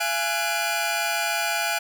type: tone cluster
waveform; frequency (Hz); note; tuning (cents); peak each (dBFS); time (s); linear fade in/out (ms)
sawtooth; 682 / 834 / 1481 / 2399; F5 / G#5 / F#6 / D7; -41 / +7 / +1 / +36; -25; 0-1.79; 10
effects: none